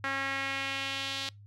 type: tone with band-pass filter sweep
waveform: sawtooth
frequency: 272.1 Hz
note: C#4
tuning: 32 cents flat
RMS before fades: -34 dBFS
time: 0.04-1.29 s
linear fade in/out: 0 ms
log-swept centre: 1700 to 3800 Hz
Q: 2.1
effects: noise-tail reverb RT60 0.2 s tail -25 dB re dry + added 102 Hz sine -49 dBFS peak until 1.46 s